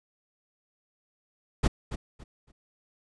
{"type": "noise with echo", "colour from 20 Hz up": "brown", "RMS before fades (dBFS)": -21, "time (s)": [1.63, 1.68], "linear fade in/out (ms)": 10, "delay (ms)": 280, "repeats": 3, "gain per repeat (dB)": -12, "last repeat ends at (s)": 2.52, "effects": ["resampled to 22050 Hz"]}